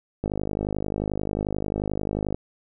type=click train; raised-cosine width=2 ms; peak=-13 dBFS; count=109; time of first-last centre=0.24-2.345 s; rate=51.3 Hz; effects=none